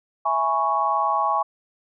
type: chord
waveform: sine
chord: C# minor seventh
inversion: first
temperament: equal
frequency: 659.3 / 830.6 / 987.8 / 1108.7 Hz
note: E5 / G#5 / B5 / C#6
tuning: 0 / 0 / 0 / 0 cents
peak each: -28 / -23 / -28 / -22 dBFS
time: 0.25-1.43 s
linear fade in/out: 10 ms
effects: none